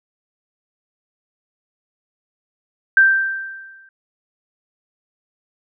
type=tone with exponential decay; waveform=sine; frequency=1568 Hz; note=G6; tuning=in tune; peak=-6 dBFS; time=2.97-3.89 s; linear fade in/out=2 ms; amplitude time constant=200 ms; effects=none